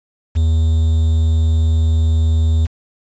triangle tone with quantisation, 80.2 Hz, E2, 47 cents flat, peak -9 dBFS, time 0.35-2.67 s, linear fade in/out 20 ms, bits 6, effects resampled to 16000 Hz

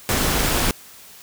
pink noise with amplitude modulation, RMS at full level -17 dBFS, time 0.09-0.71 s, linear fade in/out 0 ms, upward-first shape sine, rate 224 Hz, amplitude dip 60%, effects white hiss -44 dBFS RMS until 1.22 s

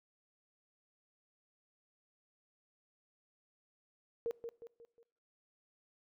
sine tone with echo, 465.3 Hz, A#4, 3 cents flat, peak -33 dBFS, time 4.26-4.31 s, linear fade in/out 0 ms, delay 180 ms, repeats 4, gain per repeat -7 dB, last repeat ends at 5.03 s, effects noise-tail reverb RT60 0.8 s tail -23 dB re dry

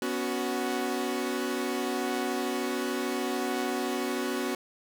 sawtooth chord, B suspended second, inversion none, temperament equal with one note detuned, 246.9 / 280.4 / 370 Hz, B3 / C#4 / F#4, 0 / +20 / 0 cents, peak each -29 / -30 / -28 dBFS, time 0.02-4.55 s, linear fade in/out 2 ms, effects none

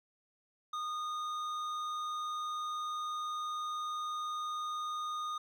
sine tone with hard clipping, 1229 Hz, D#6, 22 cents flat, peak -37 dBFS, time 0.73-5.38 s, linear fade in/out 5 ms, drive 9 dB, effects none

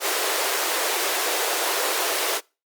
pink high-pass noise, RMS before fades -24 dBFS, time 0-2.41 s, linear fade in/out 50 ms, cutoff 360 Hz, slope 48 dB/octave, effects noise-tail reverb RT60 0.3 s tail -25 dB re dry + Opus 48 kbps

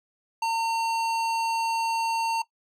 sine tone with hard clipping, 910 Hz, A#5, 42 cents flat, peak -25 dBFS, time 0.42-2.42 s, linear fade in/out 5 ms, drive 15 dB, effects noise-tail reverb RT60 0.1 s tail -18 dB re dry

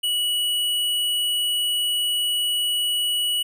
square tone, 2935 Hz, F#7, 15 cents flat, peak -21 dBFS, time 0.03-3.43 s, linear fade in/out 10 ms, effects none

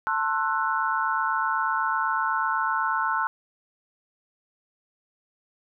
sine chord, F# half-diminished seventh, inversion first, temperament just, 888 / 1065.6 / 1332 / 1480 Hz, A5 / C6 / E6 / F#6, +16 / +31 / +18 / 0 cents, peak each -28 dBFS, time 0.07-3.27 s, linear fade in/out 0 ms, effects none

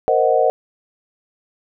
sine chord, C half-diminished seventh, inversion third, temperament equal, 466.2 / 523.3 / 622.3 / 740 Hz, Bb4 / C5 / Eb5 / Gb5, 0 / 0 / 0 / 0 cents, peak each -18 dBFS, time 0.08-0.5 s, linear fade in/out 0 ms, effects none

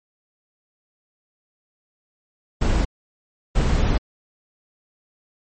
brown noise bursts at uneven times, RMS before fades -18 dBFS, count 2, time 2.61-2.85 / 3.55-3.98 s, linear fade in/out 10 ms, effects MP3 32 kbps

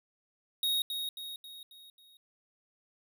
square tone with echo, 3756 Hz, A#7, 12 cents sharp, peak -28 dBFS, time 0.63-0.82 s, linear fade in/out 2 ms, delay 270 ms, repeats 5, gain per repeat -6 dB, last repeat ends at 2.17 s, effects none

